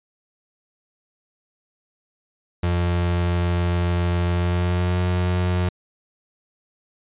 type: tone with pitch glide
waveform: 35% pulse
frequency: 87.31 to 89.76 Hz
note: F2 to F2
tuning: 0 to +48 cents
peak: -17 dBFS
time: 2.63-5.69 s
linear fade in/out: 5 ms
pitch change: +48 cents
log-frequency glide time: 4.3-5.01 s
effects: resampled to 8000 Hz